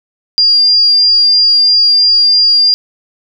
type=tone; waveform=sine; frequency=4801 Hz; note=D8; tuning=37 cents sharp; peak=-5 dBFS; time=0.38-2.74 s; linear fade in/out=0 ms; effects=none